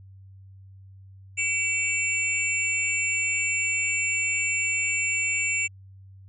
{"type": "tone cluster", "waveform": "sine", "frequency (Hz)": [2281, 2702, 7200], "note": ["C#7", "E7", "A8"], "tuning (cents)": [49, 42, 39], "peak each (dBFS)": [-27, -26, -30], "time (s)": [1.37, 5.68], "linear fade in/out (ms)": 20, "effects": ["added 96 Hz sine -45 dBFS peak until 6.28 s"]}